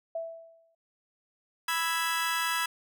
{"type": "tone with exponential decay", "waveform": "sine", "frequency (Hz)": 660, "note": "E5", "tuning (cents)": 2, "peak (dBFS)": -29, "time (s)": [0.15, 0.75], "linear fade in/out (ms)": 5, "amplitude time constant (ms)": 130}
{"type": "chord", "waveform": "25% pulse", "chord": "E major", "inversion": "second", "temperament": "equal", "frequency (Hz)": [987.8, 1318.5, 1661.2], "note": ["B5", "E6", "G#6"], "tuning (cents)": [0, 0, 0], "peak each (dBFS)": [-28, -28, -28], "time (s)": [1.68, 2.66], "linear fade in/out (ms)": 5}
{"effects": []}